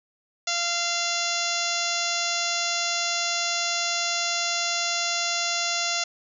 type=harmonic tone; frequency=690 Hz; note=F5; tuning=21 cents flat; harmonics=1 / 2 / 3 / 4 / 5 / 6 / 7 / 8 / 9 / 10; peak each=-33 / -33 / -33 / -33 / -33 / -33 / -33 / -33 / -33 / -33 dBFS; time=0.47-6.04 s; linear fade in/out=5 ms; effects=none